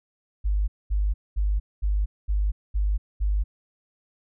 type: tone bursts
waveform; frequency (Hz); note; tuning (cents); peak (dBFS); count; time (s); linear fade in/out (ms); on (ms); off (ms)
sine; 50.5; G#1; -48; -20; 7; 0.44-3.44; 20; 240; 220
effects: none